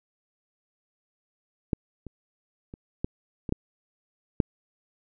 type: clicks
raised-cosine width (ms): 3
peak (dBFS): -11 / -26 / -27 / -14 / -19 / -11 / -7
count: 7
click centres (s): 1.732 / 2.067 / 2.739 / 3.045 / 3.492 / 3.524 / 4.402
effects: none